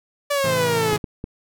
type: exponential sweep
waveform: sawtooth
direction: down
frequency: 582 to 415.3 Hz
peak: -15 dBFS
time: 0.3-0.97 s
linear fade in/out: 10 ms
type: chord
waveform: sawtooth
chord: A minor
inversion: none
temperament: equal with one note detuned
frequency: 110 / 134.03 / 164.81 Hz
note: A2 / C3 / E3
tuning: 0 / +42 / 0 cents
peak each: -26 / -27 / -23 dBFS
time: 0.44-0.98 s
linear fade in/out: 5 ms
type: clicks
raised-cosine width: 3 ms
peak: -16 dBFS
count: 3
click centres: 0.931 / 1.042 / 1.241 s
effects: none